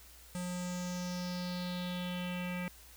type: tone with low-pass filter sweep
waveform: square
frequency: 179.1 Hz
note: F3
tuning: 44 cents sharp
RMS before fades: -38 dBFS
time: 0.35-2.68 s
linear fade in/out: 0 ms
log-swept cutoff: 8900 to 2300 Hz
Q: 4.3
effects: added 60 Hz sine -58 dBFS peak until 2.96 s + white hiss -57 dBFS RMS until 2.96 s